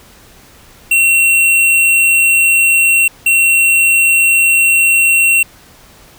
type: tone pair in turn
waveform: square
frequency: 2727 / 2727 Hz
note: F7 / F7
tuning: -42 / -42 cents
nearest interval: unison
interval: 0 cents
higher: neither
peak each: -8 / -8 dBFS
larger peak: neither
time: 0.91-3.08 / 3.26-5.43 s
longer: neither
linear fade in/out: 5 ms
effects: pink hiss -42 dBFS RMS until 6.18 s